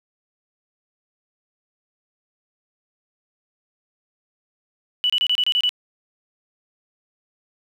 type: tone bursts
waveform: sine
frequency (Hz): 2960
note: F#7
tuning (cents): 0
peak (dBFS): -16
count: 8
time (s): 5.04-5.692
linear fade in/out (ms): 0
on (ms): 57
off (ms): 28
effects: 8-bit